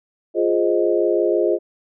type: chord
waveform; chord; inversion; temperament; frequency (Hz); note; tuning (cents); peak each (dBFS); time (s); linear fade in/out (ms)
sine; F minor seventh; none; equal; 349.2 / 415.3 / 523.3 / 622.3; F4 / Ab4 / C5 / Eb5; 0 / 0 / 0 / 0; -19 / -20 / -23 / -22; 0.34-1.59; 50
effects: none